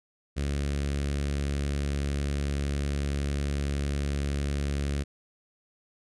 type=tone with notch filter; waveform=sawtooth; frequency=70.9 Hz; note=C#2; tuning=40 cents sharp; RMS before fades=-29 dBFS; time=0.36-5.04 s; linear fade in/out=20 ms; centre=900 Hz; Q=0.97; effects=resampled to 24000 Hz